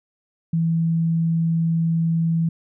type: tone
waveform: sine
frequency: 164.81 Hz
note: E3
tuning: in tune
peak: -17 dBFS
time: 0.53-2.49 s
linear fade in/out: 5 ms
effects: none